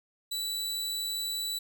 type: tone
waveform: sawtooth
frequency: 3951 Hz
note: B7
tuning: in tune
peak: -28 dBFS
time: 0.31-1.59 s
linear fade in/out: 10 ms
effects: none

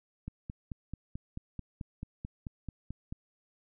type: click train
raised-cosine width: 5 ms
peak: -26 dBFS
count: 14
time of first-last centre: 0.28-3.125 s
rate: 4.57 Hz
effects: none

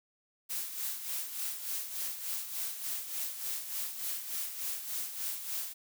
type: noise with tremolo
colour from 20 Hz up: blue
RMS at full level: -35 dBFS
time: 0.49-5.74 s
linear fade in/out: 20 ms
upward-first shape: sine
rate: 3.4 Hz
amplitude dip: 60%
effects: none

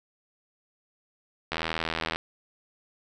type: click train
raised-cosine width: 0.3 ms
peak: -12 dBFS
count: 53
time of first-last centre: 1.52-2.16 s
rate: 81.3 Hz
effects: none

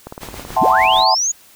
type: click train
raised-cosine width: 1 ms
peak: -16 dBFS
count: 9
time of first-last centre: 0.07-0.505 s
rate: 18.4 Hz
type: noise with tremolo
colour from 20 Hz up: pink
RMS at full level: -32 dBFS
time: 0.2-1.05 s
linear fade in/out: 20 ms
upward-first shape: sine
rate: 6.8 Hz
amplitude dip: 50%
type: chord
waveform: sine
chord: F# half-diminished seventh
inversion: third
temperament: equal with one note detuned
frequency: 659.3 / 752.5 / 880 / 1046.5 Hz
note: E5 / F#5 / A5 / C6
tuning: 0 / +29 / 0 / 0 cents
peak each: -21 / -16 / -15 / -18 dBFS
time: 0.56-1.15 s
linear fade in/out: 10 ms
type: linear sweep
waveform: sine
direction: up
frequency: 82.41 to 6850 Hz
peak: -15 dBFS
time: 0.61-1.32 s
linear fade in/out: 10 ms
effects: white hiss -47 dBFS RMS until 1.55 s

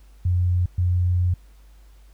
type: tone bursts at uneven times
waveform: sine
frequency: 89.3 Hz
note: F2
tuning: 39 cents sharp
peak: -17 dBFS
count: 2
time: 0.25-0.66 / 0.78-1.34 s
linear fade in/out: 5 ms
effects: added 50 Hz sine -46 dBFS peak until 2.13 s + pink hiss -61 dBFS RMS until 2.13 s

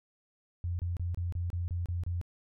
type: tone bursts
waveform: sine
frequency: 87.31 Hz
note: F2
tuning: in tune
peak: -30 dBFS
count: 9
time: 0.64-2.214 s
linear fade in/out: 0 ms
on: 150 ms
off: 28 ms
effects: none

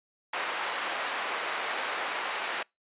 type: band-pass noise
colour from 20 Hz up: white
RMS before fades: -33 dBFS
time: 0.33-2.63 s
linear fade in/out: 5 ms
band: 570 to 2000 Hz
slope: 12 dB/octave
effects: noise-tail reverb RT60 0.2 s tail -26 dB re dry + resampled to 8000 Hz

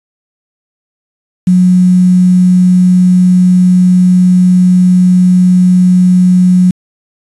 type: tone with quantisation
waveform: sine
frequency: 181.6 Hz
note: F#3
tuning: 32 cents flat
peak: -3 dBFS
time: 1.47-6.71 s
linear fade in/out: 5 ms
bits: 5
effects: resampled to 24000 Hz

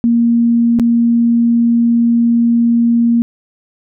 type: tone with dropouts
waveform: sine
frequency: 234.3 Hz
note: A#3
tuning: 9 cents sharp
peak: -8 dBFS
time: 0.04-3.22 s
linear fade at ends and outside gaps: 0 ms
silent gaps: 0.789-0.797 s
effects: none

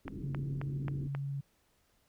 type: low-pass noise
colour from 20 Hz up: white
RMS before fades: -44 dBFS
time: 0.05-1.08 s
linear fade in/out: 5 ms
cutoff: 360 Hz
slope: 48 dB/octave
type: click train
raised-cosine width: 0.5 ms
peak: -25 dBFS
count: 5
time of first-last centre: 0.08-1.15 s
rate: 3.74 Hz
type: tone with vibrato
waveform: sine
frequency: 139.3 Hz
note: C#3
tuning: 9 cents sharp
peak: -34 dBFS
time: 0.23-1.41 s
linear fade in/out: 10 ms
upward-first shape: square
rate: 19 Hz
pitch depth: 13 cents each way
effects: pink hiss -72 dBFS RMS until 2.08 s

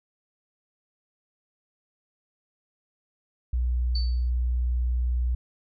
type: tone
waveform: sine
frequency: 61.1 Hz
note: B1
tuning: 18 cents flat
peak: -22 dBFS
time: 3.53-5.35 s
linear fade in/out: 5 ms
type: tone with exponential decay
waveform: sine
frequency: 4520 Hz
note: C#8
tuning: 33 cents sharp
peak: -29 dBFS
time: 3.95-4.3 s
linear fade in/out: 5 ms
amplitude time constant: 74 ms
effects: none

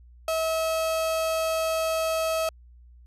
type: tone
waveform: 35% pulse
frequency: 645 Hz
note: E5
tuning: 38 cents flat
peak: -22 dBFS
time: 0.28-2.49 s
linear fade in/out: 2 ms
effects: added 60 Hz sine -48 dBFS peak until 3.06 s + resampled to 32000 Hz

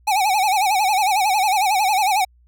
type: tone with vibrato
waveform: square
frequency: 800 Hz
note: G5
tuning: 35 cents sharp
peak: -16 dBFS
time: 0.07-2.25 s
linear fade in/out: 10 ms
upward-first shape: sine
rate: 11 Hz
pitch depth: 140 cents each way
effects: added 60 Hz sine -51 dBFS peak until 2.47 s

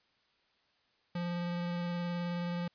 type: tone with vibrato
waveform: square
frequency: 174.2 Hz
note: F3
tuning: 4 cents flat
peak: -34 dBFS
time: 1.15-2.68 s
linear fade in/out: 5 ms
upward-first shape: triangle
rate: 19 Hz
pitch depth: 15 cents each way
effects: white hiss -72 dBFS RMS until 2.74 s + resampled to 11025 Hz

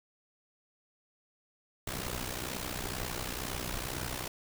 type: noise with amplitude modulation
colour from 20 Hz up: pink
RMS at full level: -34 dBFS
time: 1.87-4.28 s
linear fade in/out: 5 ms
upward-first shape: sine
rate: 62.1 Hz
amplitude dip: 75%
effects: none

